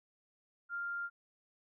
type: tone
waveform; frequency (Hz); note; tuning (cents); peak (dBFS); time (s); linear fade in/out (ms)
sine; 1396.9; F6; 0; -36; 0.69-1.1; 50
effects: none